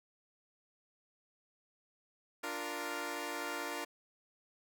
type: chord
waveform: 10% pulse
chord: Bb major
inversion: first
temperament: equal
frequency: 293.7 / 349.2 / 466.2 Hz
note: D4 / F4 / Bb4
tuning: 0 / 0 / 0 cents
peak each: -34 dBFS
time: 2.43-3.85 s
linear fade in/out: 10 ms
effects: none